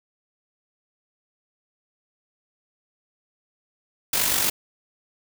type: noise with amplitude modulation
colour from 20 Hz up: white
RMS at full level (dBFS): -20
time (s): 4.13-4.5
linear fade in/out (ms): 5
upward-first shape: sine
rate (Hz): 48.2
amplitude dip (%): 50
effects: none